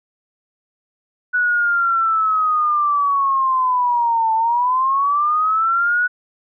sine linear two-way sweep, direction down then up, 1480 to 883 to 1480 Hz, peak -14 dBFS, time 1.33-6.08 s, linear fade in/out 20 ms, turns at 4.34 s, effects none

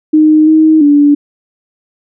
sine tone with pitch steps, 308.8 / 314.5 / 289.9 Hz, D#4 / D#4 / D4, -13 / +19 / -22 cents, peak -3 dBFS, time 0.13-1.15 s, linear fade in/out 10 ms, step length 340 ms, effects none

